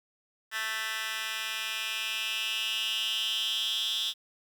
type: tone with high-pass filter sweep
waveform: 10% pulse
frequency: 220 Hz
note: A3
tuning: in tune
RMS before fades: -32 dBFS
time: 0.51-4.14 s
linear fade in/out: 50 ms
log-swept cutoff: 1900 to 3500 Hz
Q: 6
effects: 9-bit